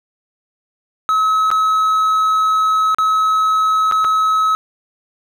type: tone with dropouts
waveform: triangle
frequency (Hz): 1285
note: E6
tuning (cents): -45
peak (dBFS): -10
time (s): 1.09-4.55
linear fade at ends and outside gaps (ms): 0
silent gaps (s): 1.504-1.514 / 2.946-2.985 / 3.913-3.922 / 4.044-4.048
effects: none